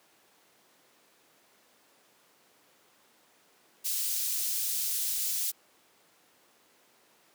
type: high-pass noise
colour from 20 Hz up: white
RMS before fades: -31 dBFS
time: 3.84-5.52 s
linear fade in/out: 20 ms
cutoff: 4500 Hz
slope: 12 dB/octave
effects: pink hiss -63 dBFS RMS until 7.34 s + high-pass 300 Hz 12 dB/octave